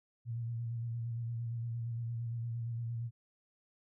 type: tone with vibrato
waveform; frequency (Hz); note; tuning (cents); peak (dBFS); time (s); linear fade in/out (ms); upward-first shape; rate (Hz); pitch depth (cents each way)
sine; 116.7; A#2; +2; -35; 0.25-3.11; 50; square; 8.7; 28
effects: none